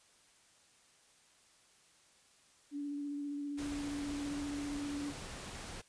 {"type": "tone with vibrato", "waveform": "sine", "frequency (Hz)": 287.5, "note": "D4", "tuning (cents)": -37, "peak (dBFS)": -37, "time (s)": [2.71, 5.14], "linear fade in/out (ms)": 50, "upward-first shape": "square", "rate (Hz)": 15, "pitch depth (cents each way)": 13}
{"type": "noise", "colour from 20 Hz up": "pink", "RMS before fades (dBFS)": -46, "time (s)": [3.57, 5.82], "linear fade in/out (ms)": 20}
{"effects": ["white hiss -66 dBFS RMS until 5.88 s", "resampled to 22050 Hz"]}